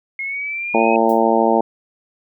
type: linear sweep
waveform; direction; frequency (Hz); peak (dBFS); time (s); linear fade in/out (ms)
sine; up; 2151 to 2550; -22; 0.19-0.96; 2
type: harmonic tone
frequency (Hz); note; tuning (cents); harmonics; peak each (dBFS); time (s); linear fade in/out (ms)
113.4; A#2; -47; 2 / 3 / 4 / 5 / 6 / 7 / 8; -20 / -20 / -20 / -20 / -20 / -20 / -20; 0.74-1.61; 5
type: noise with exponential decay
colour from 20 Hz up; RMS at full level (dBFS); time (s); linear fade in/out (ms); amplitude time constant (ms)
violet; -33; 1.09-1.25; 5; 33
effects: none